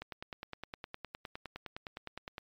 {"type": "click train", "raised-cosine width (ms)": 0.3, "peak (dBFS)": -25, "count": 24, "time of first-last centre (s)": [0.02, 2.381], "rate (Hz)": 9.74, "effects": ["MP3 96 kbps"]}